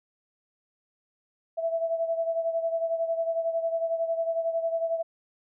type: beating tone pair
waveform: sine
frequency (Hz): 659.3 / 670.3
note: E5 / E5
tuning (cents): 0 / +29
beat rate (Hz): 11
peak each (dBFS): -26 / -32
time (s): 1.57-5.03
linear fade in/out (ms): 20
effects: none